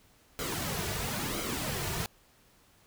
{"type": "noise with flanger", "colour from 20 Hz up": "pink", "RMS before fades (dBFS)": -34, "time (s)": [0.39, 2.06], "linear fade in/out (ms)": 0, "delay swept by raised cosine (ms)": [1.1, 3.8], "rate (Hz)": 0.99, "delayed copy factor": -0.65, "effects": ["pink hiss -63 dBFS RMS until 2.86 s"]}